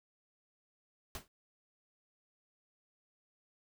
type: noise with exponential decay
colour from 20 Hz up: pink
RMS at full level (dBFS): -39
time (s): 1.15-1.28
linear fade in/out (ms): 1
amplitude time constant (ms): 28
effects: none